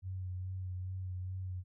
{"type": "tone with vibrato", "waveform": "sine", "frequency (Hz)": 92.5, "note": "F#2", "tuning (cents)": 0, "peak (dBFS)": -37, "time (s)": [0.02, 1.64], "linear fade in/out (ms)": 50, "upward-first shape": "sine", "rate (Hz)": 2.4, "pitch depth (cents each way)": 25, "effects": []}